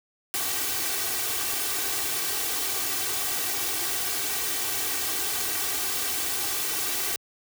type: noise with comb filter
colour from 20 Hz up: white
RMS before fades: -28 dBFS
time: 0.34-7.16 s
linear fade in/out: 0 ms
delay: 2.6 ms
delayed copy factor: +0.8
effects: high-pass 80 Hz 12 dB/octave